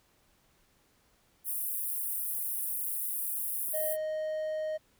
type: high-pass noise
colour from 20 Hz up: pink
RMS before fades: -34 dBFS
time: 1.44-3.97 s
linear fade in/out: 50 ms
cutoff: 10000 Hz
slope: 48 dB/octave
type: tone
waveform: triangle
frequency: 622.3 Hz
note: D#5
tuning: in tune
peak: -29 dBFS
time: 3.73-4.78 s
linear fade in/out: 20 ms
effects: pink hiss -68 dBFS RMS until 4.99 s